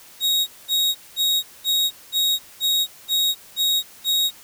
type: tone bursts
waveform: 40% pulse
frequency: 3775 Hz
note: A#7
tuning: 21 cents sharp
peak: -16 dBFS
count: 9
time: 0.2-4.31 s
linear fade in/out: 50 ms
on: 270 ms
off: 210 ms
effects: white hiss -46 dBFS RMS until 4.43 s